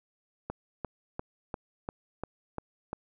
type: click train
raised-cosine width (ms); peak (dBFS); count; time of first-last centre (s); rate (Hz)
1; -20; 8; 0.5-2.931; 2.88
effects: none